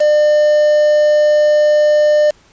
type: tone with quantisation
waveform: triangle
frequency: 600 Hz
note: D5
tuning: 37 cents sharp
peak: -6 dBFS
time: 0-2.31 s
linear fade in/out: 10 ms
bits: 4
effects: pink hiss -49 dBFS RMS until 2.52 s + resampled to 16000 Hz